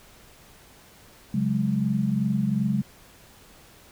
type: chord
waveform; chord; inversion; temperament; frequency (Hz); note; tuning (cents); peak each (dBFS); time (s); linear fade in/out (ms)
sine; C# suspended fourth; none; equal with one note detuned; 137.4 / 185 / 207.7; C#3 / F#3 / G#3; -15 / 0 / 0; -27 / -27 / -24; 1.34-2.82; 5
effects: pink hiss -52 dBFS RMS until 3.91 s